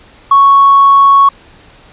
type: tone with hard clipping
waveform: sine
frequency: 1108.7 Hz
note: C#6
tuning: in tune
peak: -3 dBFS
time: 0.31-1.29 s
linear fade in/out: 5 ms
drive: 1 dB
effects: pink hiss -41 dBFS RMS until 1.92 s + resampled to 8000 Hz